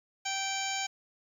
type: harmonic tone with a mistuned harmonic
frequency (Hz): 779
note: G5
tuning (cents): -11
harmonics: 1 / 2 / 3 / 4 / 5 / 6 / 7 / 8 / 9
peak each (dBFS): -36 / -41 / -37 / -39 / -43 / -43 / -44 / -41 / -41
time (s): 0.25-0.87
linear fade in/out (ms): 10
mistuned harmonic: 8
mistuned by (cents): +72
effects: 10-bit